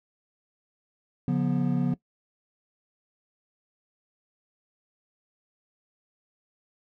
triangle tone cluster, 142.2 / 178 / 243.4 Hz, C#3 / F3 / B3, +45 / +33 / -25 cents, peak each -25 dBFS, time 1.28-1.94 s, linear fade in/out 2 ms, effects noise-tail reverb RT60 0.1 s tail -19 dB re dry

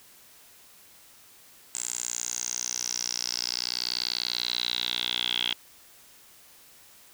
10% pulse tone with band-pass filter sweep, 60.4 Hz, B1, 38 cents flat, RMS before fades -31 dBFS, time 1.75-5.54 s, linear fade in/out 0 ms, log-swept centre 7600 to 3200 Hz, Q 8.6, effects white hiss -54 dBFS RMS until 7.13 s

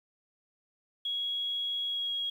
sine tone with pitch glide, 3322 to 3297 Hz, G#7 to G#7, 0 to -13 cents, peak -30 dBFS, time 1.05-2.3 s, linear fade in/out 5 ms, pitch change -13 cents, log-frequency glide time 1.88-2.07 s, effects 10-bit

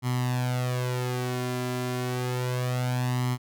sawtooth tone with flanger, 125.2 Hz, B2, 24 cents sharp, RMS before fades -28 dBFS, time 0.02-3.38 s, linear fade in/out 50 ms, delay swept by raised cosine 0.96 to 2.96 ms, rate 0.3 Hz, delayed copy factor +0.75, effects none

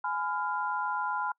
sine chord, F diminished, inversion first, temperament just, 838.1 / 1005.8 / 1396.9 Hz, Ab5 / Cb6 / F6, +16 / +31 / 0 cents, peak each -34 / -32 / -34 dBFS, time 0.04-1.32 s, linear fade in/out 5 ms, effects noise-tail reverb RT60 0.1 s tail -26 dB re dry

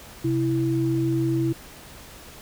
sine tone pair together, 130.8 / 329.6 Hz, C3 / E4, 0 / 0 cents, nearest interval octave + major third, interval 1600 cents, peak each -24 / -22 dBFS, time 0.24-1.53 s, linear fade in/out 10 ms, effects pink hiss -44 dBFS RMS until 2.41 s

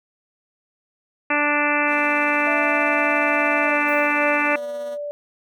harmonic tone, 293.7 Hz, D4, in tune, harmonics 1 / 2 / 3 / 4 / 5 / 6 / 7 / 8 / 9, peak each -26 / -26 / -26 / -26 / -26 / -26 / -26 / -26 / -26 dBFS, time 1.3-4.56 s, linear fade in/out 5 ms
10% pulse tone with tremolo, 242.6 Hz, B3, 31 cents flat, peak -30 dBFS, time 1.86-4.98 s, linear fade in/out 50 ms, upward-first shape sine, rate 17 Hz, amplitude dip 35%
sine tone with pitch glide, 659.3 to 584 Hz, E5 to D5, 0 to -10 cents, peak -26 dBFS, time 2.47-5.11 s, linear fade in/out 0 ms, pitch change -210 cents, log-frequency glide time 3.63-3.74 s
violet noise with exponential decay, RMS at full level -45 dBFS, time 3.88-4.48 s, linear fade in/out 5 ms, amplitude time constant 130 ms
effects none

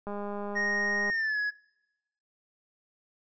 click train, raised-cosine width 1 ms, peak -24 dBFS, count 211, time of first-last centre 0.07-1.099 s, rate 204 Hz
triangle tone with pitch glide, 1865 to 1680.8 Hz, A#6 to G#6, 0 to +20 cents, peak -25 dBFS, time 0.55-1.51 s, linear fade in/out 20 ms, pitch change -180 cents, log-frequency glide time 1.09-1.39 s
effects noise-tail reverb RT60 0.9 s tail -24 dB re dry + resampled to 16000 Hz

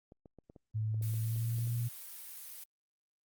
clicks, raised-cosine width 2 ms, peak -40 dBFS, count 11, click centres 0.121 / 0.258 / 0.387 / 0.499 / 0.562 / 0.944 / 1.013 / 1.14 / 1.362 / 1.585 / 1.673 s
sine tone with pitch glide, 108.8 to 118.65 Hz, A2 to A#2, -19 to +31 cents, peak -31 dBFS, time 0.74-1.89 s, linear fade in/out 20 ms, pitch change +150 cents, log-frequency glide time 0.91-1.77 s
blue noise, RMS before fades -47 dBFS, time 1.02-2.64 s, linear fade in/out 5 ms
effects Opus 48 kbps

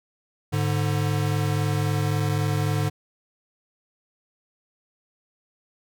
square tone pair together, 103.8 / 147.52 Hz, G#2 / D3, 0 / +8 cents, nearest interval tritone, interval 608 cents, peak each -25 dBFS, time 0.52-2.9 s, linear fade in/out 20 ms, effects none

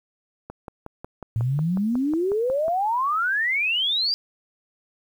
click train, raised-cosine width 1 ms, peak -21 dBFS, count 13, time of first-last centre 0.5-2.682 s, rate 5.5 Hz
sine exponential sweep, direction up, 109.5 to 4855 Hz, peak -20 dBFS, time 1.36-4.14 s, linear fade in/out 0 ms
effects 9-bit

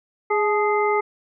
harmonic tone with a mistuned harmonic, 415.3 Hz, G#4, in tune, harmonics 1 / 2 / 3 / 5, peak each -20 / -23 / -25 / -27 dBFS, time 0.3-1.01 s, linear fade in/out 10 ms, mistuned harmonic 2, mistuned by +56 cents, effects none

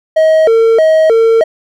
triangle tone with vibrato, 536 Hz, C5, 42 cents sharp, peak -3 dBFS, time 0.16-1.44 s, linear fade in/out 10 ms, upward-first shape square, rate 1.6 Hz, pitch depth 290 cents each way, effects none

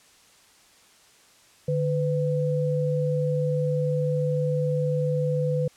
sine tone pair together, 149 / 501.7 Hz, D3 / B4, +25 / +27 cents, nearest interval octave + major sixth, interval 2102 cents, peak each -24 / -25 dBFS, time 1.68-5.68 s, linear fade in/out 5 ms, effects white hiss -56 dBFS RMS until 5.76 s + low-pass 9000 Hz 12 dB/octave

